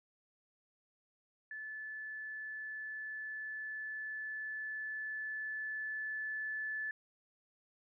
sine tone with level ramp, 1737 Hz, A6, 23 cents flat, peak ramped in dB -42 to -36 dBFS, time 1.51-6.91 s, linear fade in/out 2 ms, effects none

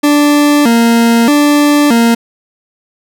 40% pulse tone with vibrato, 260.7 Hz, C4, 6 cents flat, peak -5 dBFS, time 0.03-2.15 s, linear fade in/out 10 ms, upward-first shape square, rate 0.8 Hz, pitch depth 200 cents each way, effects none

